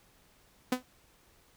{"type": "tone with exponential decay", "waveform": "sawtooth", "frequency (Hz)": 252.5, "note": "B3", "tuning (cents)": 39, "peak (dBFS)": -19, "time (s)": [0.72, 0.83], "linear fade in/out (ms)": 5, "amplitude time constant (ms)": 23, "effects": ["pink hiss -64 dBFS RMS until 1.56 s"]}